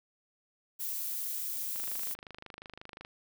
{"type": "noise", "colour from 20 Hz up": "violet", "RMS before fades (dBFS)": -36, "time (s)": [0.79, 2.15], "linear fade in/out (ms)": 20}
{"type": "click train", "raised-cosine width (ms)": 0.3, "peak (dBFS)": -29, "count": 34, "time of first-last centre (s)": [1.76, 3.049], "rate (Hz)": 25.6}
{"effects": []}